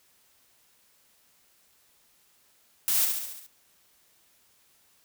blue noise with echo, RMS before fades -25 dBFS, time 2.88-3.05 s, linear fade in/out 0 ms, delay 69 ms, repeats 6, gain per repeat -4 dB, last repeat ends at 3.464 s, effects white hiss -64 dBFS RMS until 5.04 s

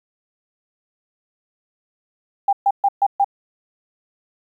sine tone bursts, 798 Hz, G5, 31 cents sharp, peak -12 dBFS, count 5, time 2.48-3.245 s, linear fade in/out 5 ms, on 49 ms, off 130 ms, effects 9-bit

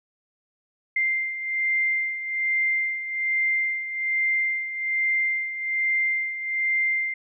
sine beating tone pair, 2093 / 2094.2 Hz, C7 / C7, 0 / +1 cents, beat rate 1.2 Hz, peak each -29 / -23 dBFS, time 0.96-7.14 s, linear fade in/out 5 ms, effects none

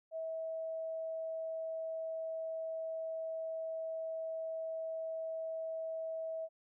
sine tone, 647 Hz, E5, 32 cents flat, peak -37 dBFS, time 0.11-6.49 s, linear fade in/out 50 ms, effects none

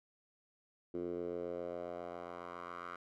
10% pulse tone with band-pass filter sweep, 87.31 Hz, F2, in tune, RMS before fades -43 dBFS, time 0.94-2.96 s, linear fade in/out 5 ms, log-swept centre 350 to 1300 Hz, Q 2.9, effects none

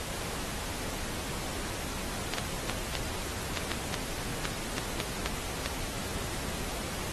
clicks, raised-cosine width 0.2 ms, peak -11 dBFS, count 12, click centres 2.337 / 2.384 / 2.697 / 2.953 / 3.573 / 3.717 / 3.942 / 4.454 / 4.782 / 5.002 / 5.26 / 5.66 s, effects pink hiss -37 dBFS RMS until 7.12 s + AAC 32 kbps

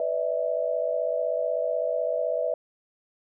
sine tone cluster, 498.8 / 590 / 646 Hz, B4 / D5 / E5, +17 / +8 / -35 cents, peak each -29 / -29 / -27 dBFS, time 0-2.54 s, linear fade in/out 2 ms, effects none

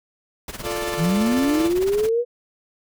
pink noise with tremolo, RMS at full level -31 dBFS, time 0.48-2.09 s, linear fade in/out 2 ms, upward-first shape sine, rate 18 Hz, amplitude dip 80%
sawtooth chord, D minor, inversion first, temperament equal, 349.2 / 440 / 587.3 Hz, F4 / A4 / D5, 0 / 0 / 0 cents, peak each -25 dBFS, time 0.62-1.71 s, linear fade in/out 50 ms
sine linear sweep, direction up, 150.6 to 490 Hz, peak -17 dBFS, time 0.97-2.25 s, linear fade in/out 50 ms
effects none

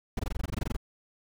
brown noise bursts, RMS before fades -29 dBFS, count 14, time 0.17-0.766 s, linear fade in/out 5 ms, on 24 ms, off 20 ms, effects none

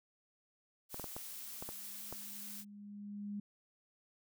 blue noise, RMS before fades -47 dBFS, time 0.89-2.65 s, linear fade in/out 50 ms
clicks, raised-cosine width 1 ms, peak -30 dBFS, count 7, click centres 0.944 / 0.997 / 1.042 / 1.165 / 1.625 / 1.69 / 2.126 s
sine tone with exponential growth, 204.6 Hz, G#3, 26 cents flat, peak -38 dBFS, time 1.14-3.4 s, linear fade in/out 5 ms, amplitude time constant 490 ms
effects none

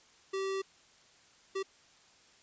square tone bursts at uneven times, 386.8 Hz, G4, 23 cents flat, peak -33 dBFS, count 2, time 0.33-0.62 / 1.55-1.63 s, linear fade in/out 10 ms, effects white hiss -62 dBFS RMS until 2.42 s + resampled to 16000 Hz

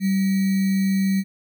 sine tone with sample-and-hold, 193 Hz, G3, 27 cents flat, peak -17 dBFS, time 0-1.24 s, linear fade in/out 50 ms, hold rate 2100 Hz, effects none

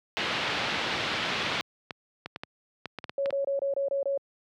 white low-pass noise, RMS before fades -30 dBFS, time 0.17-1.61 s, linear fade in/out 0 ms, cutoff 3700 Hz, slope 24 dB/octave
clicks, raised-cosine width 0.3 ms, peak -19 dBFS, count 10, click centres 1.908 / 2.26 / 2.361 / 2.435 / 2.857 / 2.987 / 3.042 / 3.095 / 3.259 / 3.306 s
sine tone bursts, 554.4 Hz, C#5, in tune, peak -25 dBFS, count 7, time 3.18-4.176 s, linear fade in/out 2 ms, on 120 ms, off 26 ms
effects high-pass 100 Hz 12 dB/octave

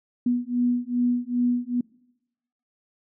sine beating tone pair, 243 / 245.5 Hz, B3 / B3, -28 / -10 cents, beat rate 2.5 Hz, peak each -24 dBFS, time 0.26-1.81 s, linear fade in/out 5 ms, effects noise-tail reverb RT60 0.9 s tail -24 dB re dry

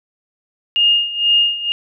sine tone with tremolo, 2837 Hz, F7, 27 cents sharp, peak -9 dBFS, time 0.76-1.72 s, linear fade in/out 0 ms, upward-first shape sine, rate 2.1 Hz, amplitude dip 80%, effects none

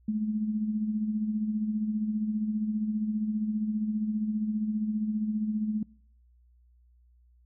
sine tone with tremolo, 214.3 Hz, A3, 45 cents flat, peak -24 dBFS, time 0.08-5.83 s, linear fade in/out 5 ms, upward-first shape sine, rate 15 Hz, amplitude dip 50%, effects noise-tail reverb RT60 0.6 s tail -25 dB re dry + added 60 Hz sine -58 dBFS peak until 7.45 s

